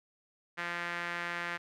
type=tone with band-pass filter; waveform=sawtooth; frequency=172.8 Hz; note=F3; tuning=18 cents flat; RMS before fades=-37 dBFS; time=0.57-1.58 s; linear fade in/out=20 ms; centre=1800 Hz; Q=2.3; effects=none